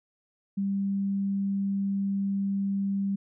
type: tone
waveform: sine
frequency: 197.3 Hz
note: G3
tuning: 11 cents sharp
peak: -25 dBFS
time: 0.57-3.16 s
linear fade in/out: 10 ms
effects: none